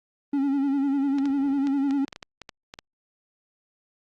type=tone with vibrato; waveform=triangle; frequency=277.2 Hz; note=C#4; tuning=in tune; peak=-19 dBFS; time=0.33-2.05 s; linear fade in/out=5 ms; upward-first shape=sine; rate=10 Hz; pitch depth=59 cents each way
type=clicks; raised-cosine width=0.2 ms; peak=-21 dBFS; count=12; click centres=1.185 / 1.256 / 1.671 / 1.909 / 2.081 / 2.128 / 2.161 / 2.228 / 2.417 / 2.492 / 2.739 / 2.789 s
effects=Opus 32 kbps